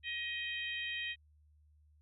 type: harmonic tone with a mistuned harmonic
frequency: 631 Hz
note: D#5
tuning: 24 cents sharp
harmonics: 3 / 4 / 5 / 6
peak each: -41 / -41 / -42 / -48 dBFS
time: 0.03-1.16 s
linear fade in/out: 50 ms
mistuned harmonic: 4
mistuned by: -17 cents
effects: added 75 Hz sine -63 dBFS peak until 2.01 s